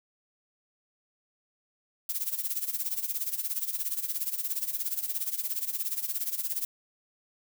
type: noise with tremolo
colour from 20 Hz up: violet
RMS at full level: -29 dBFS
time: 2.09-6.65 s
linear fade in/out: 2 ms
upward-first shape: sine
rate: 17 Hz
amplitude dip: 80%
effects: none